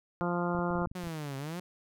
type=harmonic tone; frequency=174.61 Hz; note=F3; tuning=in tune; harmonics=1 / 2 / 3 / 4 / 5 / 6 / 7 / 8; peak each=-32 / -35 / -37 / -38 / -39 / -40 / -40 / -41 dBFS; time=0.21-0.86 s; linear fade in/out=0 ms
type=clicks; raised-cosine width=5 ms; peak=-32 dBFS; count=10; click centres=0.55 / 0.59 / 0.707 / 0.755 / 0.788 / 0.819 / 0.872 / 0.915 / 1.038 / 1.071 s
type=exponential two-way sweep; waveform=sawtooth; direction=down then up; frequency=185 to 133.2 to 185 Hz; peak=-32 dBFS; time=0.95-1.6 s; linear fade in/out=5 ms; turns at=1.37 s
effects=none